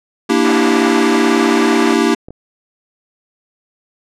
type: chord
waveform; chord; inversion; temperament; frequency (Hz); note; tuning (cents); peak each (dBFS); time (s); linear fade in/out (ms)
square; E half-diminished seventh; second; equal; 233.1 / 293.7 / 329.6 / 392; Bb3 / D4 / E4 / G4; 0 / 0 / 0 / 0; -17; 0.29-2.15; 10
type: band-pass noise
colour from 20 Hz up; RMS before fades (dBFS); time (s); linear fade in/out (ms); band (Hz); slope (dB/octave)
pink; -24; 0.44-1.94; 10; 550 to 2500; 48
type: clicks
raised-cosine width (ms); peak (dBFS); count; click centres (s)
2; -19; 2; 2.285 / 2.306
effects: low-pass 8000 Hz 12 dB/octave